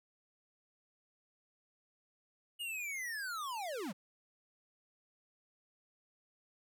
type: linear sweep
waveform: square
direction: down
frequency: 2900 to 154.3 Hz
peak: -39 dBFS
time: 2.59-3.93 s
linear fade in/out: 20 ms
effects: none